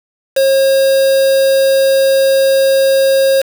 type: tone with quantisation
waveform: triangle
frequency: 540 Hz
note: C#5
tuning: 45 cents flat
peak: -6 dBFS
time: 0.36-3.42 s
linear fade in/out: 10 ms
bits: 3
effects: none